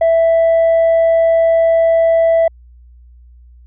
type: tone with tanh clipping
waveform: sine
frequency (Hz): 660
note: E5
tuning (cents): +2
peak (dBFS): -9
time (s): 0.01-2.48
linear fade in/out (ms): 5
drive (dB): 1
effects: added 60 Hz sine -39 dBFS peak until 3.66 s